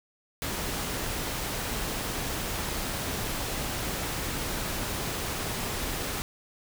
pink noise, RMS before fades -32 dBFS, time 0.42-6.22 s, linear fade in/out 0 ms, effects none

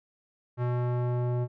square tone with low-pass filter sweep, 122.6 Hz, B2, 12 cents flat, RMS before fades -28 dBFS, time 0.57-1.48 s, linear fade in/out 50 ms, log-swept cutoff 1300 to 680 Hz, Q 1, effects none

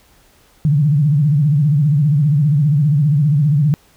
sine tone with vibrato, 146.83 Hz, D3, in tune, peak -10 dBFS, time 0.65-3.74 s, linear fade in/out 0 ms, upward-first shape sine, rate 15 Hz, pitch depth 140 cents each way, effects pink hiss -52 dBFS RMS until 3.96 s

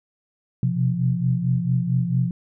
sine tone cluster, 125.3 / 129.8 / 173.9 Hz, B2 / C3 / F3, +25 / -13 / -7 cents, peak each -23 dBFS, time 0.63-2.31 s, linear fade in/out 2 ms, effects none

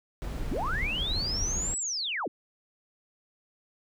brown noise, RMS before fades -33 dBFS, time 0.22-1.74 s, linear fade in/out 0 ms
sine linear two-way sweep, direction up then down, 181.5 to 7920 to 181.5 Hz, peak -29 dBFS, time 0.51-2.28 s, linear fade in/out 5 ms, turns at 1.78 s
effects none

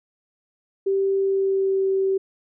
sine tone with pitch glide, 390 to 385.3 Hz, G4 to G4, -9 to -30 cents, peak -18 dBFS, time 0.86-2.18 s, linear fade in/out 10 ms, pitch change -21 cents, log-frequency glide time 1.17-1.85 s, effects none

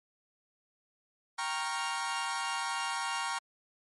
sawtooth chord, G half-diminished seventh, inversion none, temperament equal with one note detuned, 784 / 932.3 / 1100.4 / 1396.9 Hz, G5 / Bb5 / Db6 / F6, 0 / 0 / -13 / 0 cents, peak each -36 / -32 / -34 / -35 dBFS, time 1.38-3.39 s, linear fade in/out 10 ms, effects MP3 48 kbps

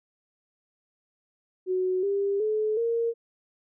sine tone with pitch steps, 370 / 398.9 / 430 / 463.5 Hz, F#4 / G4 / A4 / A#4, 0 / +30 / -40 / -10 cents, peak -23 dBFS, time 1.66-3.14 s, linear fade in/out 50 ms, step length 370 ms, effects none

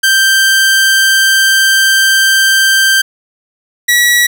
sawtooth tone pair in turn, 1569 / 1932 Hz, G6 / B6, +1 / -39 cents, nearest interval major third, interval 360 cents, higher second, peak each -3 dBFS, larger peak neither, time 0.03-3.02 / 3.88-4.27 s, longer first, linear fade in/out 10 ms, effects none

